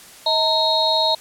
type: tone cluster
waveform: sine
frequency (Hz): 636 / 911 / 3788 / 4217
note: D#5 / A#5 / A#7 / C8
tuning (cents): +38 / -40 / +27 / +13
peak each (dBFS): -21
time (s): 0.26-1.15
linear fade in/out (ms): 5
effects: white hiss -43 dBFS RMS until 1.2 s + low-pass 12000 Hz 12 dB/octave

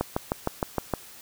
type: click train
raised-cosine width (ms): 1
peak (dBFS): -10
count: 7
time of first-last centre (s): 0.01-0.937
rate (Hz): 6.47
effects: white hiss -47 dBFS RMS until 1.21 s

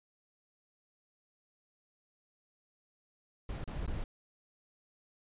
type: noise with dropouts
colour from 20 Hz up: brown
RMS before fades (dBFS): -37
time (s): 3.49-4.04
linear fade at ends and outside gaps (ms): 2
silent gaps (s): 3.641-3.676 / 3.864-3.877
effects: resampled to 8000 Hz

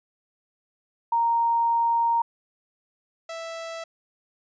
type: tone pair in turn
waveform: sine / sawtooth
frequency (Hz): 930 / 659.4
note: A#5 / E5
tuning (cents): -4 / 0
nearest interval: tritone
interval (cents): 596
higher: first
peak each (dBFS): -19 / -29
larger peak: first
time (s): 1.12-2.22 / 3.29-3.84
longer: first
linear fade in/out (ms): 5
effects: resampled to 16000 Hz

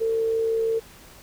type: tone with amplitude modulation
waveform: sine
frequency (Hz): 450.8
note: A4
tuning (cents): +42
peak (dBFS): -19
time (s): 0-0.8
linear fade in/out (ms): 20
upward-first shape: sine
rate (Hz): 66.1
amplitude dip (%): 30
effects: pink hiss -48 dBFS RMS until 1.22 s

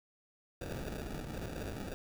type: noise with sample-and-hold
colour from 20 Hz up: pink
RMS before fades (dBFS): -41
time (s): 0.61-1.94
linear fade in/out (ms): 0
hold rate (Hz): 1050
effects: none

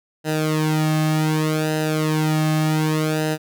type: tone with flanger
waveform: sawtooth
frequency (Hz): 155.4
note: D#3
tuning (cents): -2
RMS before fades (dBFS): -20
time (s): 0.24-3.38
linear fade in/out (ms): 50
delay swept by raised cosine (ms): 0.88 to 2.08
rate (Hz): 0.66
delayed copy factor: -0.85
effects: none

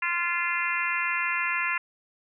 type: harmonic tone with a mistuned harmonic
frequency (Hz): 346.6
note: F4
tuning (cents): -13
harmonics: 3 / 4 / 5 / 6 / 7 / 8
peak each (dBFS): -32 / -33 / -31 / -30 / -33 / -33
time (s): 0.02-1.78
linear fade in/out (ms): 5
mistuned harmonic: 8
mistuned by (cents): -37
effects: none

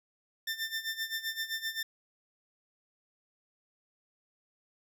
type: tone with tremolo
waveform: 20% pulse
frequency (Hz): 1791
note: A6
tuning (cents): +30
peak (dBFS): -26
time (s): 0.47-1.83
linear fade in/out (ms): 5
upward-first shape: sine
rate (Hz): 7.7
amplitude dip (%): 80
effects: none

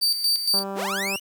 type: tone with tremolo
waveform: 40% pulse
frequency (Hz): 4624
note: D8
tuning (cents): -28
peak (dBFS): -17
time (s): 0.01-0.64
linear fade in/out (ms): 20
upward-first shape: square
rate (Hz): 4.3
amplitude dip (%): 60
type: click train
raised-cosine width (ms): 1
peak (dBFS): -19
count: 122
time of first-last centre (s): 0.54-1.157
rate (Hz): 196
type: linear sweep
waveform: sawtooth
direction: up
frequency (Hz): 220 to 3016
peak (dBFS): -22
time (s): 0.75-1.2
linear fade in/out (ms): 50
effects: high-pass 80 Hz 12 dB/octave + 8-bit

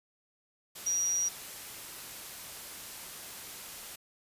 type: tone in noise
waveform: sine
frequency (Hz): 5760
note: F#8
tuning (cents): -47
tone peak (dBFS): -27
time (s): 0.86-1.29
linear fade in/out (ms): 10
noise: white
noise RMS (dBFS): -44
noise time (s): 0.75-3.96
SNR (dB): +14
effects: resampled to 32000 Hz

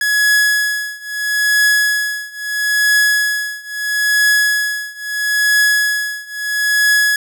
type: tone with tremolo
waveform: 45% pulse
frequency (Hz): 1684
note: G#6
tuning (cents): +24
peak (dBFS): -9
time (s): 0.01-7.16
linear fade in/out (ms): 2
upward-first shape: triangle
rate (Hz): 0.76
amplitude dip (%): 95
effects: none

